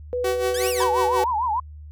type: tone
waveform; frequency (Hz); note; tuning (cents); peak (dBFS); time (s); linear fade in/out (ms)
sine; 493.9; B4; 0; -22; 0.13-1.24; 0
type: tone with tremolo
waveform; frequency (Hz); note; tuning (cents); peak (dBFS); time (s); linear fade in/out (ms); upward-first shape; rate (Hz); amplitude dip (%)
sawtooth; 377.8; F#4; +36; -18; 0.24-1.24; 5; sine; 5.5; 75
type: exponential two-way sweep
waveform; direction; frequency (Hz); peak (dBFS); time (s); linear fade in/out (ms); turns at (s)
10% pulse; up then down; 1503 to 2960 to 1503; -19; 0.54-0.84; 5; 0.69
type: tone with vibrato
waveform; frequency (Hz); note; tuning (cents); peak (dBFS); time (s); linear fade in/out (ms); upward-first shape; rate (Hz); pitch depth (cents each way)
sine; 927; A#5; -10; -20; 0.8-1.6; 5; triangle; 6.6; 220
effects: added 75 Hz sine -37 dBFS peak until 1.91 s